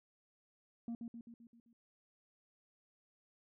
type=tone with echo; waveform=sine; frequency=233.1 Hz; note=A#3; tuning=in tune; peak=-36 dBFS; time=0.88-0.95 s; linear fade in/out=2 ms; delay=130 ms; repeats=6; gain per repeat=-5 dB; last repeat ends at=1.73 s; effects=tanh soft clip ceiling -38 dBFS